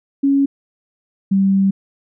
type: tone pair in turn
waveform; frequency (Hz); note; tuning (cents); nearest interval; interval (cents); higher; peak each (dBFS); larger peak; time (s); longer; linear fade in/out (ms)
sine; 277.2 / 194.44; C#4 / G3; 0 / -14; tritone; 614; first; -11 / -11; neither; 0.23-0.46 / 1.31-1.71; second; 10
effects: none